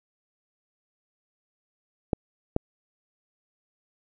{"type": "clicks", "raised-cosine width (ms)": 2, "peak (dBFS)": -9, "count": 2, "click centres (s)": [2.132, 2.564], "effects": []}